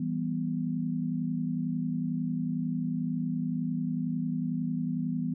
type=chord; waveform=sine; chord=E minor; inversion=none; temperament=equal; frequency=164.81 / 196 / 246.9 Hz; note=E3 / G3 / B3; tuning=0 / 0 / 0 cents; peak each=-32 / -35 / -31 dBFS; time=0-5.34 s; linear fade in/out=5 ms; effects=none